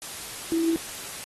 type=tone in noise; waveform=sine; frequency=329.6 Hz; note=E4; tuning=in tune; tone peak=-21 dBFS; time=0.52-0.76 s; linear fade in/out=0 ms; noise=white; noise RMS=-37 dBFS; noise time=0.02-1.24 s; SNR=+13 dB; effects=AAC 32 kbps